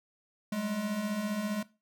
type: beating tone pair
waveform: square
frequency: 196 / 211 Hz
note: G3 / G#3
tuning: 0 / +28 cents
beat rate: 15 Hz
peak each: -40 / -32 dBFS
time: 0.52-1.63 s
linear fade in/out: 5 ms
effects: noise-tail reverb RT60 0.3 s tail -19 dB re dry